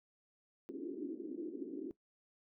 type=band-pass noise; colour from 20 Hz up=pink; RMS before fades=-43 dBFS; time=0.69-1.91 s; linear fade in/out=0 ms; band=280 to 360 Hz; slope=48 dB/octave; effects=noise-tail reverb RT60 0.1 s tail -17 dB re dry